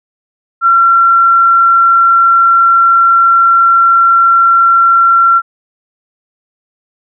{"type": "tone", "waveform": "sine", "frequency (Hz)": 1363, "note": "F6", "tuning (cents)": -43, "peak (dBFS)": -4, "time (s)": [0.61, 5.42], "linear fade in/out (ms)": 50, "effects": []}